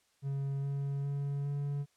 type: tone with pitch steps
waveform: triangle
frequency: 138.3 / 139.75 / 141.21 / 142.68 Hz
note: C#3 / C#3 / C#3 / D3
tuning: -4 / +14 / +32 / -50 cents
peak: -30 dBFS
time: 0.22-1.86 s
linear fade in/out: 50 ms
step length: 410 ms
effects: white hiss -72 dBFS RMS until 1.96 s + low-pass 9000 Hz 12 dB/octave